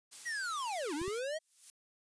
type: noise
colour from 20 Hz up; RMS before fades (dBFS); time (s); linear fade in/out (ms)
blue; -46; 0.11-1.2; 20
type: linear two-way sweep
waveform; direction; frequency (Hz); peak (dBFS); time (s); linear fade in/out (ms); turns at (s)
square; down then up; 1957 to 277.2 to 651; -36; 0.25-1.39; 20; 0.94
type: clicks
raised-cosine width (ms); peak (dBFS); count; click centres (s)
5; -33; 2; 1.016 / 1.08
type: noise with exponential growth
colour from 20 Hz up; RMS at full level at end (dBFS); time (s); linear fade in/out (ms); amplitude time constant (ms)
violet; -44; 1.3-1.7; 0; 85
effects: resampled to 22050 Hz